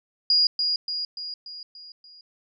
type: tone with echo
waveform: sine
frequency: 4867 Hz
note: D#8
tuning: 39 cents flat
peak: -16 dBFS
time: 0.3-0.47 s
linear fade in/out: 2 ms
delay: 290 ms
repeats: 6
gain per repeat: -5 dB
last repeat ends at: 2.21 s
effects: none